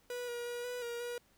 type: tone with pitch steps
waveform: 45% pulse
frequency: 489.7 / 478.5 / 481.5 / 492.6 / 473.2 / 481.5 Hz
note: B4 / A#4 / B4 / B4 / A#4 / B4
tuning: -15 / +45 / -44 / -5 / +26 / -44 cents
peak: -38 dBFS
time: 0.1-1.18 s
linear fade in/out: 2 ms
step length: 180 ms
effects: pink hiss -69 dBFS RMS until 1.37 s